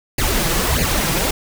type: noise with flanger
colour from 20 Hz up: pink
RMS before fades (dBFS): -18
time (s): 0.18-1.31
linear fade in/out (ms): 5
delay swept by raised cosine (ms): 0.43 to 6.13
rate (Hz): 1.6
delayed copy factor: +0.75
effects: none